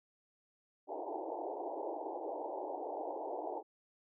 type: band-pass noise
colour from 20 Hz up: white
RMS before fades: -41 dBFS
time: 0.87-3.63 s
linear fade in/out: 50 ms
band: 300 to 910 Hz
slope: 96 dB/octave
effects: none